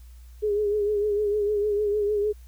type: tone with vibrato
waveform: sine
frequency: 415.3 Hz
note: G#4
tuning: in tune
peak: -21 dBFS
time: 0.42-2.33 s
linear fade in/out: 20 ms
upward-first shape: triangle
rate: 6.6 Hz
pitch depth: 56 cents each way
effects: added 60 Hz sine -43 dBFS peak until 2.47 s + white hiss -61 dBFS RMS until 2.47 s